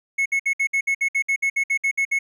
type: tone bursts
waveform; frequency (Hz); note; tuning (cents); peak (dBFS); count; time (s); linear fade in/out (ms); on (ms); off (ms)
triangle; 2190; C#7; -22; -16; 15; 0.18-2.19; 10; 78; 60
effects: none